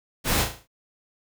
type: noise with echo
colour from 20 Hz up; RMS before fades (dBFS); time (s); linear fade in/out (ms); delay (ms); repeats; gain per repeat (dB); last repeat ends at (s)
pink; -23; 0.24-0.46; 50; 36; 6; -6; 0.676
effects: none